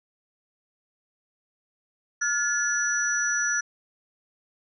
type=tone cluster; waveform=sine; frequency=1417 / 1711 / 5890 Hz; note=F6 / A6 / F#8; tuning=+25 / -49 / -9 cents; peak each=-27 dBFS; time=2.21-3.61 s; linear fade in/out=10 ms; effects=none